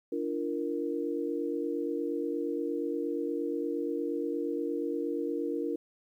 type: chord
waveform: sine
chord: Bb major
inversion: first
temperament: equal with one note detuned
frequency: 293.7 / 342.2 / 466.2 Hz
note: D4 / F4 / Bb4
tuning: 0 / -35 / 0 cents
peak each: -34 dBFS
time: 0.12-5.76 s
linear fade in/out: 5 ms
effects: 11-bit